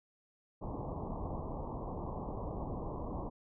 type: low-pass noise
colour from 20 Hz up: pink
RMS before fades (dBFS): -40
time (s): 0.61-3.3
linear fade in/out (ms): 20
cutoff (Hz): 1100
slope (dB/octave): 96
effects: none